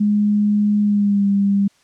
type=tone with pitch glide; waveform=sine; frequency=207.7 to 199.35 Hz; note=G#3 to G3; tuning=0 to +29 cents; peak=-13 dBFS; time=0-1.68 s; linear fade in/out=10 ms; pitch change=-71 cents; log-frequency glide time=0.81-1.27 s; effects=white hiss -57 dBFS RMS until 1.83 s + low-pass 7000 Hz 12 dB/octave